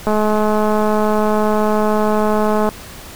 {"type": "click train", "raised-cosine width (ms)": 1, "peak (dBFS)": -4, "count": 559, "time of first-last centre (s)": [0.07, 2.69], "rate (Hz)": 213, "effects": ["pink hiss -35 dBFS RMS until 3.15 s"]}